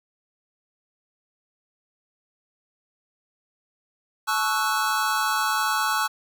square chord, F# minor seventh, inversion first, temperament equal with one note detuned, 863.4 / 1108.7 / 1318.5 / 1480 Hz, A5 / C#6 / E6 / F#6, -33 / 0 / 0 / 0 cents, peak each -28 dBFS, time 4.27-6.08 s, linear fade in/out 20 ms, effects none

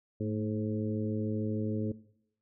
harmonic tone with a mistuned harmonic, 106.6 Hz, G#2, 46 cents sharp, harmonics 1 / 2 / 3 / 4 / 5, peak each -34 / -35 / -38 / -38 / -43 dBFS, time 0.2-1.92 s, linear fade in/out 5 ms, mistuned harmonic 2, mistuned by +50 cents, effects noise-tail reverb RT60 0.7 s tail -18 dB re dry

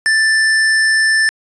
square tone, 1766 Hz, A6, 6 cents sharp, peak -11 dBFS, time 0.06-1.29 s, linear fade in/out 0 ms, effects resampled to 22050 Hz

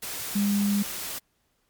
sine tone in noise, 202.8 Hz, G#3, 41 cents flat, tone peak -21 dBFS, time 0.35-0.83 s, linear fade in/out 10 ms, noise white, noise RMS -34 dBFS, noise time 0.02-1.19 s, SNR +10 dB, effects pink hiss -71 dBFS RMS until 1.69 s + MP3 96 kbps

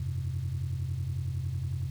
sine chord, F suspended second, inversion none, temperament just, 87.31 / 98.22 / 130.96 Hz, F2 / G2 / C3, 0 / +4 / +2 cents, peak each -33 / -35 / -32 dBFS, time 0-1.9 s, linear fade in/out 5 ms, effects tanh soft clip ceiling -24 dBFS + 9-bit

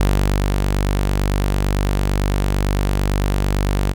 sawtooth tone with ADSR envelope, 48.92 Hz, G1, 3 cents flat, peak -9 dBFS, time 0-3.94 s, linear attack 3 ms, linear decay 440 ms, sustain -3 dB, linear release 32 ms, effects none

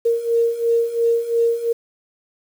sine beating tone pair, 462.9 / 465.8 Hz, A#4 / A#4, -12 / -1 cents, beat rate 2.9 Hz, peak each -21 / -17 dBFS, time 0.05-1.73 s, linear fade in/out 10 ms, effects 7-bit

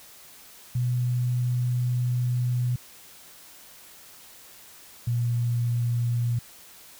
sine tone pair in turn, 123.47 / 119.33 Hz, B2 / A#2, 0 / +41 cents, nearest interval minor second, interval 59 cents, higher first, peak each -22 dBFS, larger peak neither, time 0.75-2.76 / 5.07-6.39 s, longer first, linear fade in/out 5 ms, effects white hiss -49 dBFS RMS until 6.99 s

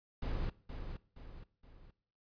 brown noise with echo, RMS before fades -36 dBFS, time 0.22-0.5 s, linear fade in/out 5 ms, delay 470 ms, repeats 3, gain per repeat -7 dB, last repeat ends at 1.91 s, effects noise-tail reverb RT60 0.6 s tail -21 dB re dry + resampled to 11025 Hz

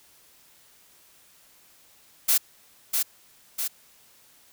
blue noise with echo, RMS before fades -20 dBFS, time 2.28-2.38 s, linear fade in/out 10 ms, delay 650 ms, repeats 2, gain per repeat -4 dB, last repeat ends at 3.68 s, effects white hiss -57 dBFS RMS until 4.52 s

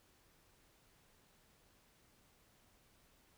silence, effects pink hiss -70 dBFS RMS until 3.37 s

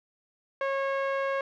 sawtooth tone with low-pass filter, 546 Hz, C#5, 26 cents flat, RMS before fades -29 dBFS, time 0.61-1.41 s, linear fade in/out 2 ms, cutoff 1900 Hz, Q 1.2, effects none

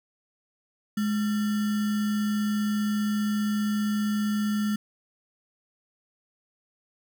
sine tone with sample-and-hold, 209.9 Hz, G#3, 19 cents sharp, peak -23 dBFS, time 0.97-4.76 s, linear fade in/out 5 ms, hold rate 1575 Hz, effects none

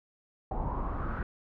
brown noise with low-pass filter sweep, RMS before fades -33 dBFS, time 0.51-1.23 s, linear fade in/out 2 ms, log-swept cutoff 800 to 1500 Hz, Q 5.7, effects none

